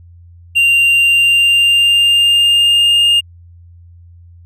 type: tone with pitch glide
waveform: triangle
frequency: 2778 to 2823 Hz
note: F7 to F7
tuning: -10 to +18 cents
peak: -6 dBFS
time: 0.55-3.21 s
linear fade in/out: 20 ms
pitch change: +28 cents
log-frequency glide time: 0.88-3.04 s
effects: added 86 Hz sine -37 dBFS peak until 4.45 s